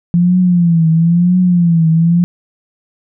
sine tone with vibrato, 171.5 Hz, F3, 31 cents flat, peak -7 dBFS, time 0.14-2.24 s, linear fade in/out 0 ms, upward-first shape triangle, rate 1 Hz, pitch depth 120 cents each way, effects none

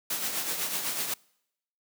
white noise with tremolo, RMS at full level -29 dBFS, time 0.1-1.14 s, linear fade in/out 5 ms, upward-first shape triangle, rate 8 Hz, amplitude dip 55%, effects noise-tail reverb RT60 0.8 s tail -26 dB re dry + high-pass 150 Hz 12 dB/octave

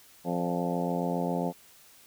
harmonic tone with a mistuned harmonic, 87.31 Hz, F2, in tune, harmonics 2 / 3 / 4 / 5 / 6 / 7 / 8 / 9 / 10, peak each -31 / -34 / -39 / -37 / -35 / -40 / -36 / -41 / -39 dBFS, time 0.24-1.53 s, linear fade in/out 50 ms, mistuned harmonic 7, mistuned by -44 cents, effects white hiss -56 dBFS RMS until 2.06 s

